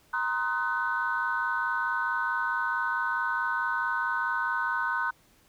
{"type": "chord", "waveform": "sine", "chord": "C half-diminished seventh", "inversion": "third", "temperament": "just", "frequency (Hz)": [941.9, 1046.5, 1255.8, 1507], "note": ["Bb5", "C6", "Eb6", "Gb6"], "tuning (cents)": [18, 0, 16, 31], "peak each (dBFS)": [-32, -33, -34, -28], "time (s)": [0.13, 5.11], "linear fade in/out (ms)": 10, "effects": ["tanh soft clip ceiling -17 dBFS", "pink hiss -62 dBFS RMS until 5.48 s"]}